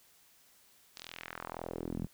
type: tone with band-pass filter sweep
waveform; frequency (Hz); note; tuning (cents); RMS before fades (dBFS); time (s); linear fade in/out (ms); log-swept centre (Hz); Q
sawtooth; 41.96; E1; +31; -42; 0.96-2.07; 10; 5000 to 170; 1.9
effects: white hiss -64 dBFS RMS until 2.13 s